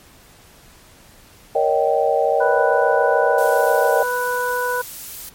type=chord; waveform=sine; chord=Eb dominant seventh; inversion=second; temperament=just; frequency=466.7 / 560 / 622.3 / 777.8 Hz; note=Bb4 / Db5 / Eb5 / G5; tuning=+2 / +18 / 0 / -14 cents; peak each=-20 dBFS; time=1.55-4.03 s; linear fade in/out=5 ms
type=harmonic tone; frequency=493.9 Hz; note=B4; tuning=in tune; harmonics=1 / 2 / 3; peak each=-23 / -23 / -23 dBFS; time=2.4-4.82 s; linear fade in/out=10 ms
type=noise; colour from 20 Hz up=blue; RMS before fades=-33 dBFS; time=3.38-5.29 s; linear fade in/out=2 ms
effects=pink hiss -48 dBFS RMS until 5.34 s + MP3 64 kbps